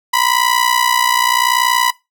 sawtooth ring-modulated tone, 987.8 Hz, B5, in tune, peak -5 dBFS, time 0.13-1.91 s, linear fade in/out 10 ms, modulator 30.4 Hz, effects noise-tail reverb RT60 0.2 s tail -19 dB re dry

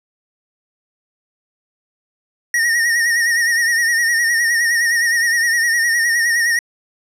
square tone with vibrato, 1864.7 Hz, A#6, in tune, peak -14 dBFS, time 2.54-6.59 s, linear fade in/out 2 ms, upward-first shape sine, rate 9.7 Hz, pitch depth 58 cents each way, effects low-pass 12000 Hz 12 dB/octave

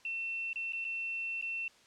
sine tone with dropouts, 2700 Hz, E7, 41 cents sharp, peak -34 dBFS, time 0.05-1.68 s, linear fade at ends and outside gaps 2 ms, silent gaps 0.531-0.558 / 0.723-0.732 / 0.844-0.849 / 1.413-1.424 s, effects white hiss -62 dBFS RMS until 1.86 s + low-pass 6000 Hz 12 dB/octave

